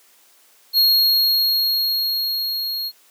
square tone with level ramp, 4282 Hz, C8, 39 cents sharp, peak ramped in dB -12 to -24 dBFS, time 0.73-2.92 s, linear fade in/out 50 ms, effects white hiss -54 dBFS RMS until 3.1 s + high-pass 300 Hz 12 dB/octave

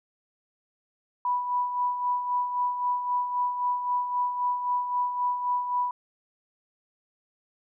sine tone with tremolo, 985 Hz, B5, 5 cents flat, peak -22 dBFS, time 1.25-5.91 s, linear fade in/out 2 ms, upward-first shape sine, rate 3.8 Hz, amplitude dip 55%, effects none

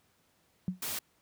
sine tone with exponential decay, 183.5 Hz, F#3, 14 cents flat, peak -25 dBFS, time 0.68-0.81 s, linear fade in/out 0 ms, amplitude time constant 27 ms
white noise, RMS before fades -36 dBFS, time 0.82-0.99 s, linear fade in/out 5 ms
effects pink hiss -70 dBFS RMS until 1.21 s + high-pass 80 Hz 12 dB/octave

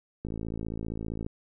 click train, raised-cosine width 3 ms, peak -22 dBFS, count 57, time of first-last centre 0.25-1.264 s, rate 55.2 Hz, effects none

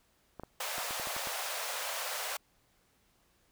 clicks, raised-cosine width 1 ms, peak -28 dBFS, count 8, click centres 0.397 / 0.435 / 0.782 / 0.908 / 0.998 / 1.072 / 1.165 / 1.272 s
pink high-pass noise, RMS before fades -37 dBFS, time 0.6-2.37 s, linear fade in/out 5 ms, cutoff 520 Hz, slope 48 dB/octave
effects pink hiss -70 dBFS RMS until 3.51 s

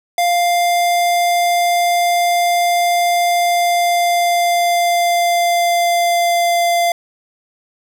square tone with pitch glide, 698.5 to 690.9 Hz, F5 to F5, 0 to -19 cents, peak -13 dBFS, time 0.18-6.92 s, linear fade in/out 2 ms, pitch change -19 cents, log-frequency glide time 3.33-6.65 s, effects none

